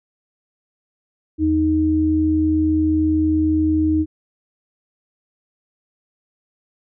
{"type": "tone pair together", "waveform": "sine", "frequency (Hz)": [82.41, 311.1], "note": ["E2", "D#4"], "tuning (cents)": [0, 0], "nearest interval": "octave + major seventh", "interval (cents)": 2300, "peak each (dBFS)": [-22, -15], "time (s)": [1.38, 4.06], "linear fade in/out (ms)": 50, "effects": []}